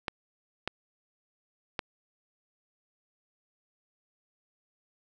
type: clicks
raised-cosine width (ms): 0.3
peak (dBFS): -14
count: 3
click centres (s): 0.082 / 0.676 / 1.792
effects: none